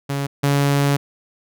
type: tone pair in turn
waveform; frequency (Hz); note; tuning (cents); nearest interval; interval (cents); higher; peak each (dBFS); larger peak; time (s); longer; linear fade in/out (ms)
sawtooth; 140 / 141.46; C#3 / C#3; +18 / +35; unison; 17; second; -17 / -11; second; 0.09-0.27 / 0.43-0.97; second; 10
effects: none